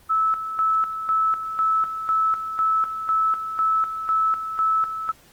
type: tone with tremolo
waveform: sine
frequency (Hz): 1306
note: E6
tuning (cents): -17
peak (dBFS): -17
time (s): 0.09-5.12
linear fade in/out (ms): 20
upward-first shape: square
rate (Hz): 2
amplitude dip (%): 65
effects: pink hiss -53 dBFS RMS until 5.32 s + Opus 24 kbps